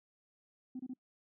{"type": "tone bursts", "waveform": "sine", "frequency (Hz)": 256, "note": "C4", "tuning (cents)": -38, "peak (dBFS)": -38, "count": 3, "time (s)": [0.75, 0.937], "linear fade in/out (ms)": 5, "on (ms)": 45, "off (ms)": 26, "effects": ["noise-tail reverb RT60 0.1 s tail -25 dB re dry", "tanh soft clip ceiling -35 dBFS"]}